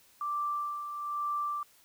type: tone with tremolo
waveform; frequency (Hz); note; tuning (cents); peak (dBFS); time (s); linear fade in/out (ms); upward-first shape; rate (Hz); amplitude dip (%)
sine; 1174.7; D6; 0; -29; 0.21-1.63; 2; sine; 1.1; 55
effects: white hiss -62 dBFS RMS until 1.84 s